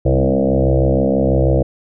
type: tone with frequency modulation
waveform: sine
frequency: 199.3 Hz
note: G3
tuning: 29 cents sharp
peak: -11 dBFS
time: 0.05-1.63 s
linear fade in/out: 10 ms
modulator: 66.2 Hz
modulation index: 6.2
effects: none